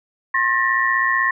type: tone cluster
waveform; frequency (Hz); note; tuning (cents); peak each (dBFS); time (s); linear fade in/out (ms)
sine; 1067 / 1786 / 1902; C6 / A6 / A#6; +34 / +25 / +34; -20; 0.34-1.31; 5
effects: none